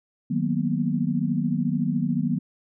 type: chord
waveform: sine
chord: B major seventh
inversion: first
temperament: equal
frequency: 155.56 / 185 / 233.1 / 246.9 Hz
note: D#3 / F#3 / A#3 / B3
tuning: 0 / 0 / 0 / 0 cents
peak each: -27 dBFS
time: 0.3-2.39 s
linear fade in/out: 10 ms
effects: none